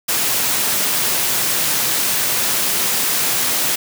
white high-pass noise, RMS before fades -18 dBFS, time 0.08-3.76 s, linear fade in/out 10 ms, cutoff 100 Hz, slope 48 dB/octave, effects none

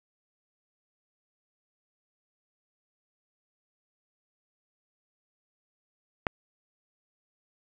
click, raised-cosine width 0.5 ms, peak -10 dBFS, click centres 6.268 s, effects none

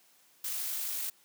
blue noise with amplitude modulation, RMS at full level -34 dBFS, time 0.44-1.1 s, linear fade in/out 5 ms, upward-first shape sine, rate 51.5 Hz, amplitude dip 25%, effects white hiss -64 dBFS RMS until 1.24 s + high-pass 150 Hz 12 dB/octave

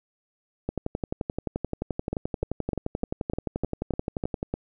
two click trains, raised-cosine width 2 ms, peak -14 / -14 dBFS, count 9 / 44, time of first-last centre 2.13-4.54 / 0.69-4.429 s, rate 3.32 / 11.5 Hz, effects none

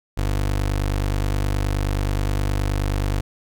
25% pulse tone, 49.5 Hz, G1, 18 cents sharp, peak -16 dBFS, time 0.17-3.21 s, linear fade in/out 10 ms, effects none

